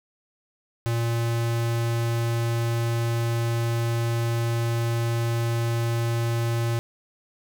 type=tone; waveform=square; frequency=116.54 Hz; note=A#2; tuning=in tune; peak=-23 dBFS; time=0.86-6.79 s; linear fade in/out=0 ms; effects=none